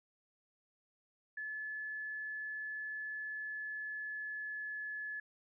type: tone with pitch glide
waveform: sine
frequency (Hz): 1723 to 1713.1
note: A6 to A6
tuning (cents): -37 to -47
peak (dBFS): -39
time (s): 1.37-5.2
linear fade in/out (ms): 5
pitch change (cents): -10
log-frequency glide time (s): 3.05-4.83
effects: none